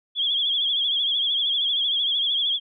sine tone with vibrato, 3322 Hz, G#7, in tune, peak -20 dBFS, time 0.15-2.6 s, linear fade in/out 50 ms, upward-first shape triangle, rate 13 Hz, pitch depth 87 cents each way, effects none

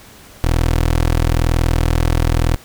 20% pulse tone, 40.96 Hz, E1, 10 cents flat, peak -8 dBFS, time 0.44-2.56 s, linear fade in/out 0 ms, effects pink hiss -42 dBFS RMS until 2.64 s

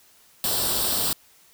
white noise with comb filter, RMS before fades -24 dBFS, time 0.44-1.13 s, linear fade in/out 0 ms, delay 0.23 ms, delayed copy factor +0.7, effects white hiss -56 dBFS RMS until 1.53 s

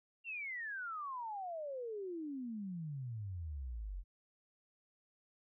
sine exponential sweep, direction down, 2794 to 42.33 Hz, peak -40 dBFS, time 0.24-4.04 s, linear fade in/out 50 ms, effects none

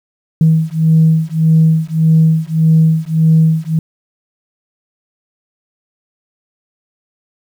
sine beating tone pair, 159.3 / 161 Hz, D#3 / E3, +41 / -41 cents, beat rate 1.7 Hz, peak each -10 dBFS, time 0.41-3.79 s, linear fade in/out 2 ms, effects tanh soft clip ceiling -1 dBFS + 7-bit

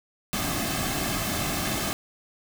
pink noise with comb filter, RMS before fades -28 dBFS, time 0.33-1.93 s, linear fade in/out 0 ms, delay 2.1 ms, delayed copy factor -0.6, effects none

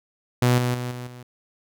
sawtooth tone with level steps, 123.47 Hz, B2, in tune, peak -12 / -17 / -23 / -28 / -35 dBFS, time 0.42-1.23 s, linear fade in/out 5 ms, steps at 0.58 / 0.74 / 0.91 / 1.07 s, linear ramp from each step 2 ms, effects none

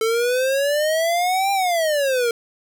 square exponential two-way sweep, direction up then down, 440 to 800 to 458.9 Hz, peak -18 dBFS, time 0.01-2.31 s, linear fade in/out 2 ms, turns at 1.52 s, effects none

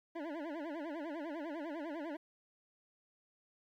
25% pulse tone with vibrato, 310 Hz, D#4, 6 cents flat, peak -36 dBFS, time 0.15-2.17 s, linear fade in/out 10 ms, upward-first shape sine, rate 10 Hz, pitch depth 170 cents each way, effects low-pass 2000 Hz 12 dB/octave + 12-bit

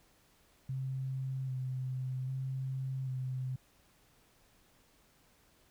sine tone with vibrato, 130.81 Hz, C3, in tune, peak -34 dBFS, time 0.69-3.56 s, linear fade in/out 5 ms, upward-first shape square, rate 0.63 Hz, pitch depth 20 cents each way, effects pink hiss -67 dBFS RMS until 5.7 s

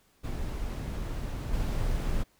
brown noise with level steps, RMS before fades -33 / -29 dBFS, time 0.23-2.24 s, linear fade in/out 20 ms, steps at 1.53 s, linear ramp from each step 5 ms, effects pink hiss -66 dBFS RMS until 2.39 s

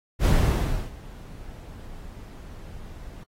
brown noise with ADSR envelope, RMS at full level -17 dBFS, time 0.19-3.24 s, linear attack 63 ms, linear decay 650 ms, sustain -23 dB, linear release 9 ms, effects AAC 48 kbps

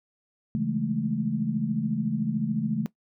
sine chord, A major seventh, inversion first, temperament just, 137.5 / 165 / 206.2 / 220 Hz, C#3 / E3 / G#3 / A3, -14 / +2 / -12 / 0 cents, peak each -32 / -32 / -31 / -27 dBFS, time 0.55-2.86 s, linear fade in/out 0 ms, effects noise-tail reverb RT60 0.1 s tail -18 dB re dry

